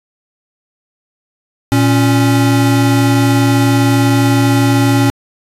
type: tone pair together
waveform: square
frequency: 116.55 / 277.2 Hz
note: A#2 / C#4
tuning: 0 / 0 cents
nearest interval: octave + minor third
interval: 1500 cents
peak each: -12 dBFS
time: 1.72-5.1 s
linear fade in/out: 0 ms
effects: resampled to 32000 Hz